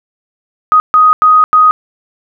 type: tone bursts at uneven times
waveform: sine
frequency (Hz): 1250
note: D#6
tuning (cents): +8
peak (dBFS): -3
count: 4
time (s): 0.72-0.8 / 0.94-1.13 / 1.22-1.44 / 1.53-1.71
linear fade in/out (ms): 0
effects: none